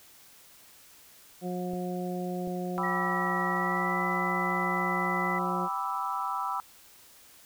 harmonic tone, 180 Hz, F#3, 47 cents flat, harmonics 1 / 2 / 3 / 4, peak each -33 / -36 / -40 / -39 dBFS, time 1.41-5.69 s, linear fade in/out 50 ms
clicks, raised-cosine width 2 ms, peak -30 dBFS, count 2, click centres 1.735 / 2.475 s
sine chord, E minor seventh, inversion first, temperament equal, 784 / 987.8 / 1174.7 / 1318.5 Hz, G5 / B5 / D6 / E6, 0 / 0 / 0 / 0 cents, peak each -36 / -33 / -36 / -34 dBFS, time 2.78-6.6 s, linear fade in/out 0 ms
sine tone with pitch glide, 1922 to 1994.4 Hz, B6 to B6, -48 to +16 cents, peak -32 dBFS, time 2.83-5.39 s, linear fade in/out 10 ms, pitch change +64 cents, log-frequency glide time 3.5-4.05 s
effects white hiss -55 dBFS RMS until 7.45 s

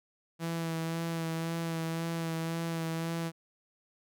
sawtooth tone with vibrato, 164.81 Hz, E3, in tune, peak -28 dBFS, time 0.39-3.32 s, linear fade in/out 50 ms, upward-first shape sine, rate 1.9 Hz, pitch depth 20 cents each way, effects none

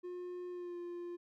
triangle tone with pitch glide, 357.7 to 349.1 Hz, F4 to F4, +41 to -1 cents, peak -39 dBFS, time 0.03-1.17 s, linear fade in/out 20 ms, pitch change -42 cents, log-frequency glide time 0.5-0.77 s, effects none

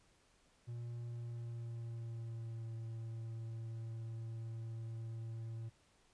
triangle tone with pitch glide, 118.6 to 113.57 Hz, A#2 to A#2, +30 to -45 cents, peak -40 dBFS, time 0.67-5.7 s, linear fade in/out 20 ms, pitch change -75 cents, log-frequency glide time 1.08-2.72 s, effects pink hiss -71 dBFS RMS until 6.13 s + resampled to 22050 Hz

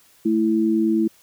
sine tone pair together, 220 / 329.6 Hz, A3 / E4, 0 / 0 cents, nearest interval perfect fifth, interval 700 cents, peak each -20 / -18 dBFS, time 0.25-1.08 s, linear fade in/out 10 ms, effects white hiss -55 dBFS RMS until 1.22 s

